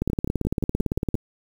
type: two click trains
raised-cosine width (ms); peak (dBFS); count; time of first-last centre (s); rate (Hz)
3; -13 / -10; 7 / 21; 0.1-1.153 / 0.02-1.144; 5.7 / 17.8
effects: 7-bit